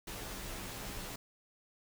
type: noise with comb filter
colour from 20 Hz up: pink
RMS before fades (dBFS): -43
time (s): 0.07-1.16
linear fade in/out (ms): 5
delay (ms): 13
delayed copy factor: -0.95
effects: none